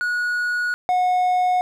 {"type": "tone pair in turn", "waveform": "triangle", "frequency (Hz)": [1457, 728.5], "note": ["F#6", "F#5"], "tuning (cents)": [-27, -27], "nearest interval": "octave", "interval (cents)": 1200, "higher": "first", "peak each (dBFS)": [-18, -14], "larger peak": "second", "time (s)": [[0.01, 0.74], [0.89, 1.61]], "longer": "first", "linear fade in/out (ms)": 0, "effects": []}